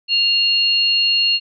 sine tone pair together, 2794 / 4305 Hz, F7 / C8, 0 / +49 cents, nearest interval perfect fifth, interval 749 cents, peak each -16 dBFS, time 0.08-1.4 s, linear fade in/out 50 ms, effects none

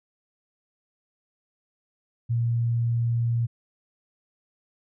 sine tone, 117.4 Hz, A#2, 13 cents sharp, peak -21 dBFS, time 2.29-3.47 s, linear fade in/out 20 ms, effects none

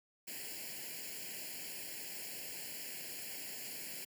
white noise with comb filter, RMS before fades -45 dBFS, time 0.27-4.05 s, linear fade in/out 10 ms, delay 0.41 ms, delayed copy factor +0.95, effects high-pass 150 Hz 12 dB/octave

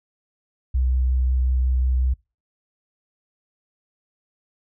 sine tone with vibrato, 63.6 Hz, C2, 48 cents flat, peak -17 dBFS, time 0.74-2.14 s, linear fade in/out 10 ms, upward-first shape sine, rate 5.5 Hz, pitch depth 12 cents each way, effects noise-tail reverb RT60 0.3 s tail -26 dB re dry

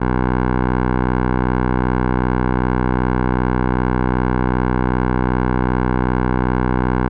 10% pulse tone with low-pass filter, 62.6 Hz, B1, 24 cents sharp, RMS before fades -17 dBFS, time 0-7.09 s, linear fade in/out 20 ms, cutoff 1300 Hz, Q 1.7, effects none

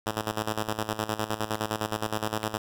5% pulse tone with tremolo, 108.4 Hz, A2, 25 cents flat, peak -15 dBFS, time 0.06-2.58 s, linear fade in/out 10 ms, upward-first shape square, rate 9.7 Hz, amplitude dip 75%, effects none

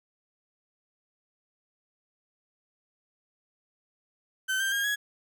35% pulse tone with pitch steps, 1535 / 1576 / 1621 / 1670 Hz, G6 / G6 / G#6 / G#6, -37 / +9 / -42 / +9 cents, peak -24 dBFS, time 4.48-4.96 s, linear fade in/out 20 ms, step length 120 ms, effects none

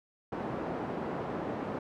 pink band-pass noise, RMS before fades -36 dBFS, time 0.32-1.79 s, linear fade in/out 5 ms, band 190 to 940 Hz, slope 12 dB/octave, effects none

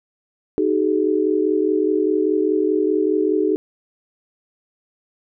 sine tone cluster, 309.3 / 380.4 / 425.3 Hz, D#4 / F#4 / G#4, -10 / +48 / +41 cents, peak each -20 dBFS, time 0.58-3.56 s, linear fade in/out 0 ms, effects none

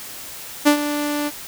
sawtooth tone with ADSR envelope, 293.7 Hz, D4, in tune, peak -5 dBFS, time 0.65-1.31 s, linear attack 24 ms, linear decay 90 ms, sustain -12 dB, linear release 38 ms, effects white hiss -35 dBFS RMS until 1.47 s

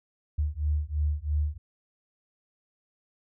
sine beating tone pair, 73.42 / 76.42 Hz, D2 / D#2, 0 / -31 cents, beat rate 3 Hz, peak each -28 dBFS, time 0.38-1.58 s, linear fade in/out 10 ms, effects none

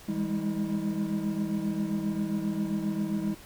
triangle tone cluster, 162.8 / 201.6 / 209.1 / 320.9 Hz, E3 / G3 / G#3 / E4, -21 / +49 / +12 / -46 cents, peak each -35 / -28 / -32 / -32 dBFS, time 0.08-3.35 s, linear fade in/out 10 ms, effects pink hiss -50 dBFS RMS until 3.45 s

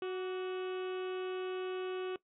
harmonic tone with a mistuned harmonic, 370 Hz, F#4, in tune, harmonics 1 / 2 / 3 / 4 / 5 / 6 / 7 / 8 / 9 / 10, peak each -35 / -49 / -48 / -51 / -60 / -59 / -53 / -54 / -59 / -66 dBFS, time 0.02-2.16 s, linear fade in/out 2 ms, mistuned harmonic 3, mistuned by +58 cents, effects noise-tail reverb RT60 0.1 s tail -19 dB re dry

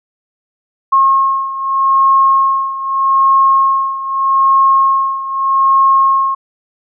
sine beating tone pair, 1080 / 1080.81 Hz, C#6 / C#6, -45 / -44 cents, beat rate 0.81 Hz, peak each -10 / -14 dBFS, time 0.92-6.35 s, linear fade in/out 10 ms, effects none

